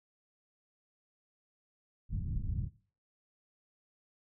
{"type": "low-pass noise", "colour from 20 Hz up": "pink", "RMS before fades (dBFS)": -35, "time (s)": [2.09, 2.7], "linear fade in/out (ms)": 50, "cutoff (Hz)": 170, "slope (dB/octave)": 24, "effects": ["noise-tail reverb RT60 0.4 s tail -18 dB re dry"]}